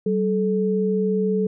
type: tone pair together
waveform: sine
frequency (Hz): 191.56 / 432.9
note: G3 / A4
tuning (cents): -40 / -28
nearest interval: octave + major second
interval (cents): 1412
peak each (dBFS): -21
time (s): 0.06-1.47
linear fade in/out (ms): 5
effects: none